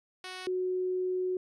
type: tone pair in turn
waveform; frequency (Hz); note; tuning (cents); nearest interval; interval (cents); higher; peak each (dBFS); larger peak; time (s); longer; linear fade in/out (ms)
5% pulse / sine; 370 / 367.9; F#4 / F#4; 0 / -10; unison; 10; first; -28; neither; 0.24-0.47 / 0.47-1.37; second; 2
effects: resampled to 22050 Hz